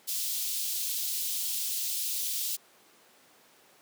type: high-pass noise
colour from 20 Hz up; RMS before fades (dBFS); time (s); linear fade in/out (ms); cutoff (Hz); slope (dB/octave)
white; -32; 0.07-2.57; 20; 3200; 24
effects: pink hiss -59 dBFS RMS until 3.81 s + high-pass 300 Hz 12 dB/octave